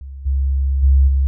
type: tone with level steps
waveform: sine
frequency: 67.8 Hz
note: C#2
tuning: 38 cents flat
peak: -29 / -14 / -8 / -12 dBFS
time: 0.01-1.27 s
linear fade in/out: 0 ms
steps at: 0.25 / 0.82 / 1.07 s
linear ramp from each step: 20 ms
effects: none